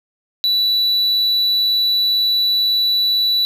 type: tone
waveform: triangle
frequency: 3951 Hz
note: B7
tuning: in tune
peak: -12 dBFS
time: 0.44-3.45 s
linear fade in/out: 0 ms
effects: none